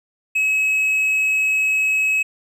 triangle tone, 2565 Hz, E7, 48 cents flat, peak -14 dBFS, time 0.35-2.23 s, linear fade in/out 10 ms, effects none

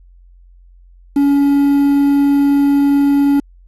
triangle tone with quantisation, 282.2 Hz, C#4, 31 cents sharp, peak -7 dBFS, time 1.16-3.4 s, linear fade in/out 5 ms, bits 6, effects added 44 Hz sine -41 dBFS peak until 3.67 s + AAC 32 kbps

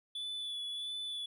triangle tone with vibrato, 3452 Hz, A7, 34 cents flat, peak -36 dBFS, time 0.15-1.26 s, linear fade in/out 5 ms, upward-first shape sine, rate 1.5 Hz, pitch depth 22 cents each way, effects none

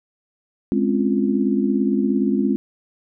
sine chord, Db major seventh, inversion second, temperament just, 207.9 / 259.9 / 277.2 / 346.5 Hz, Ab3 / C4 / Db4 / F4, +2 / -11 / 0 / -14 cents, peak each -20 / -21 / -24 / -24 dBFS, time 0.72-2.56 s, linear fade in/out 0 ms, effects none

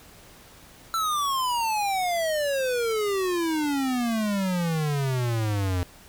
square exponential sweep, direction down, 1346 to 87.7 Hz, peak -24 dBFS, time 0.94-5.83 s, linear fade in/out 0 ms, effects pink hiss -50 dBFS RMS until 6.08 s

